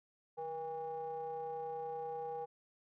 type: ring-modulated tone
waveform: triangle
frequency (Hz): 164.81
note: E3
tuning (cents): 0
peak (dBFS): -34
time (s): 0.37-2.46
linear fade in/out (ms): 20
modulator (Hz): 644
effects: none